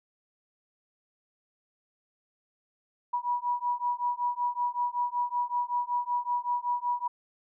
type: beating tone pair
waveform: sine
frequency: 969 / 974.3 Hz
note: B5 / B5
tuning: -33 / -24 cents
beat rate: 5.3 Hz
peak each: -30 dBFS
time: 3.13-7.08 s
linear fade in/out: 10 ms
effects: none